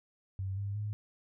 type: tone with pitch steps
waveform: sine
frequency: 96 / 100.31 / 104.81 Hz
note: G2 / G2 / G#2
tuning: -36 / +40 / +16 cents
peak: -33 dBFS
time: 0.39-0.93 s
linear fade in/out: 0 ms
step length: 180 ms
effects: none